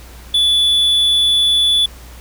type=tone; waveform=triangle; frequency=3450 Hz; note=A7; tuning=35 cents flat; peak=-9 dBFS; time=0.34-1.86 s; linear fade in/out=5 ms; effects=added 60 Hz sine -35 dBFS peak until 2.2 s + pink hiss -41 dBFS RMS until 2.2 s